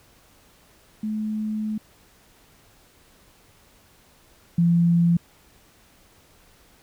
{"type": "tone pair in turn", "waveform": "sine", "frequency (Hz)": [215, 170.65], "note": ["A3", "F3"], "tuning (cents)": [-40, -40], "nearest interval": "major third", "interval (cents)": 400, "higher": "first", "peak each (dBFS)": [-24, -15], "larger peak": "second", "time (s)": [[1.03, 1.78], [4.58, 5.17]], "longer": "first", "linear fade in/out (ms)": 5, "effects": ["pink hiss -56 dBFS RMS until 6.82 s"]}